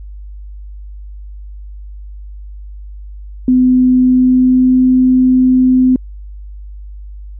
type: tone with pitch glide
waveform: sine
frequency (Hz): 253.6 to 255.7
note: B3 to C4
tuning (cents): +46 to -40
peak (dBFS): -6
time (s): 3.48-5.96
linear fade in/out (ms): 2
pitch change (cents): +14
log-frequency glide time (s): 4.02-4.84
effects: added 50 Hz sine -27 dBFS peak until 7.39 s